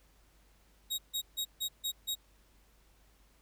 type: tone bursts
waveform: sawtooth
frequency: 3785 Hz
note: A#7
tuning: 26 cents sharp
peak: -29 dBFS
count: 6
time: 0.9-2.154 s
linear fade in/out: 20 ms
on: 84 ms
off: 150 ms
effects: added 50 Hz sine -64 dBFS peak until 3.41 s + pink hiss -68 dBFS RMS until 3.41 s